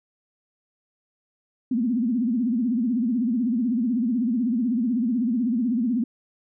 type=tone with vibrato; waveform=sine; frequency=238.3 Hz; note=A#3; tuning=38 cents sharp; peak=-20 dBFS; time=1.71-6.04 s; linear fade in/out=5 ms; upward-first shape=sine; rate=16 Hz; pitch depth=170 cents each way; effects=none